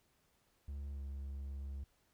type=tone with pitch glide; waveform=triangle; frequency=70.4 to 68.95 Hz; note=C#2 to C#2; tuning=+27 to -9 cents; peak=-39 dBFS; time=0.68-1.84 s; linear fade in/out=5 ms; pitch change=-36 cents; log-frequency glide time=0.93-1.01 s; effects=pink hiss -75 dBFS RMS until 2.13 s